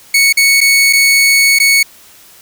sawtooth tone with dropouts, 2217 Hz, C#7, in tune, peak -3 dBFS, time 0.14-1.83 s, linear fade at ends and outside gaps 5 ms, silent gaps 0.327-0.371 / 0.606-0.612 / 0.928-0.932 / 1.588-1.599 s, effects white hiss -41 dBFS RMS until 2.41 s

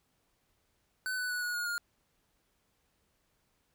square tone with pitch steps, 1510 / 1491.8 / 1473.8 / 1456 / 1438.5 / 1421.1 Hz, F#6 / F#6 / F#6 / F#6 / F#6 / F6, +35 / +14 / -7 / -28 / -49 / +30 cents, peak -33 dBFS, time 1.06-1.78 s, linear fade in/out 0 ms, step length 120 ms, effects pink hiss -75 dBFS RMS until 3.74 s

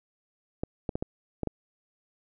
clicks, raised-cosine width 2 ms, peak -16 dBFS, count 6, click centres 0.635 / 0.892 / 0.955 / 1.025 / 1.433 / 1.473 s, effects none

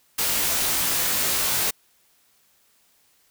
white noise with comb filter, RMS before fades -23 dBFS, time 0.18-1.71 s, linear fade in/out 10 ms, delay 19 ms, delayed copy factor -0.85, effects white hiss -62 dBFS RMS until 3.3 s

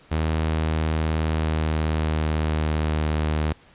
sawtooth tone with pitch glide, 79 to 77.02 Hz, D#2 to D#2, +27 to -17 cents, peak -17 dBFS, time 0.11-3.53 s, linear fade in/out 10 ms, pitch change -44 cents, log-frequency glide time 1.06-3.15 s, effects pink hiss -53 dBFS RMS until 3.74 s + resampled to 8000 Hz

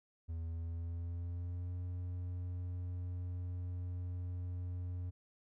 triangle tone with pitch glide, 82.41 to 89.35 Hz, E2 to F2, 0 to +40 cents, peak -36 dBFS, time 0.28-5.11 s, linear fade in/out 20 ms, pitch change +140 cents, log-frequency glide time 0.44-1.75 s, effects none

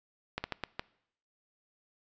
slowing click train, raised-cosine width 0.3 ms, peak -17 dBFS, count 5, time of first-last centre 0.38-0.795 s, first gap 60 ms, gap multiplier 1.38, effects noise-tail reverb RT60 0.7 s tail -22 dB re dry + resampled to 16000 Hz

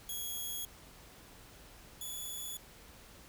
5% pulse tone pair in turn, 3322 / 3425 Hz, G#7 / A7, 0 / -47 cents, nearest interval minor second, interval 53 cents, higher second, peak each -29 / -32 dBFS, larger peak first, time 0.09-0.65 / 2.01-2.57 s, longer neither, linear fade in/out 2 ms, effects added 50 Hz sine -63 dBFS peak until 3.28 s + pink hiss -56 dBFS RMS until 3.28 s

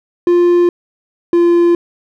triangle tone pair in turn, 350 / 344.6 Hz, F4 / F4, +4 / -23 cents, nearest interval unison, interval 27 cents, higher first, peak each -5 dBFS, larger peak neither, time 0.27-0.69 / 1.33-1.75 s, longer neither, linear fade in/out 2 ms, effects none

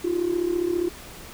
sine tone with amplitude modulation, 349.2 Hz, F4, in tune, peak -17 dBFS, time 0.04-0.89 s, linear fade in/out 10 ms, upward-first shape sine, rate 34.9 Hz, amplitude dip 80%, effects tanh soft clip ceiling -15 dBFS + pink hiss -42 dBFS RMS until 1.33 s

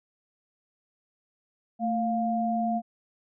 sine tone pair together, 224 / 702.2 Hz, A3 / F5, +31 / +9 cents, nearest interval octave + minor sixth, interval 1978 cents, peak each -27 dBFS, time 1.79-2.82 s, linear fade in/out 50 ms, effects none

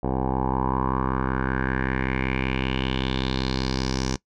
10% pulse tone with low-pass filter sweep, 65.2 Hz, C2, 5 cents flat, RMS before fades -25 dBFS, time 0.03-4.16 s, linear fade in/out 5 ms, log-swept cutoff 690 to 6000 Hz, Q 4.3, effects noise-tail reverb RT60 0.1 s tail -21 dB re dry

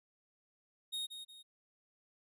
45% pulse tone with echo, 3729 Hz, A#7, in tune, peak -37 dBFS, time 0.92-1.07 s, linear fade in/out 20 ms, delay 180 ms, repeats 2, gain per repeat -8 dB, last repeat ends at 1.43 s, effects resampled to 32000 Hz

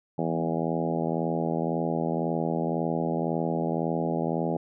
harmonic tone with a mistuned harmonic, 81.9 Hz, E2, 11 cents flat, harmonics 2 / 3 / 4 / 5 / 6 / 7 / 8 / 9 / 10, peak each -30 / -32 / -33 / -34 / -35 / -35 / -36 / -37 / -37 dBFS, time 0.18-4.57 s, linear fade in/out 5 ms, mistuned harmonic 2, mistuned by +23 cents, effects none

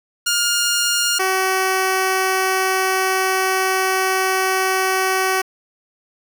10% pulse tone pair in turn, 1415 / 378 Hz, F6 / F#4, +22 / +37 cents, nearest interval octave + major seventh, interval 2285 cents, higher first, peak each -8 dBFS, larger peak neither, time 0.26-1.19 / 1.19-5.42 s, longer second, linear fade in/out 10 ms, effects 7-bit

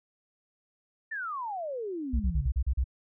sine exponential sweep, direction down, 1827 to 123.47 Hz, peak -32 dBFS, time 1.11-2.48 s, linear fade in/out 10 ms
sine tone bursts, 64 Hz, C2, 38 cents flat, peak -23 dBFS, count 7, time 2.13-2.842 s, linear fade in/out 10 ms, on 70 ms, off 37 ms
effects none

